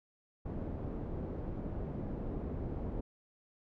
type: low-pass noise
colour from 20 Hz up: pink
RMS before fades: -39 dBFS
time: 0.45-3.01 s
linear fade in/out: 10 ms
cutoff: 460 Hz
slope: 12 dB/octave
effects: none